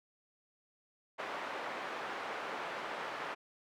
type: band-pass noise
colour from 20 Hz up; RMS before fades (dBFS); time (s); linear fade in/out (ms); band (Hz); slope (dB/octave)
pink; -41; 1.18-3.35; 20; 580 to 1900; 12
effects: none